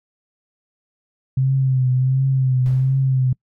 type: tone with vibrato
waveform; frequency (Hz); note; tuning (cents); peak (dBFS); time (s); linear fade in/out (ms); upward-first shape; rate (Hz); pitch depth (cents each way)
sine; 130.81; C3; 0; -14; 1.37-3.33; 5; triangle; 1.4; 55
type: noise with exponential decay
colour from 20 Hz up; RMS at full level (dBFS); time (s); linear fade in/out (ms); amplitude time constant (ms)
brown; -33; 2.66-3.35; 0; 150
effects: noise-tail reverb RT60 0.1 s tail -26 dB re dry